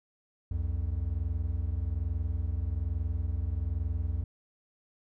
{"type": "tone pair together", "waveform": "triangle", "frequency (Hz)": [65.41, 86.58], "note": ["C2", "F2"], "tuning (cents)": [0, -14], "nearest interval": "perfect fourth", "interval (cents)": 486, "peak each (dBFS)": [-30, -29], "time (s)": [0.51, 4.24], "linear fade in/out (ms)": 5, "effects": []}